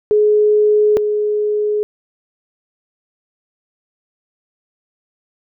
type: tone pair in turn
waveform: sine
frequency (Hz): 421.7 / 420.2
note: G#4 / G#4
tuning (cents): +26 / +20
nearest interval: unison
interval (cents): 6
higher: first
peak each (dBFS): -9 / -14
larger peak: first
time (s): 0.11-0.97 / 0.97-1.83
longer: neither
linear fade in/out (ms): 0
effects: none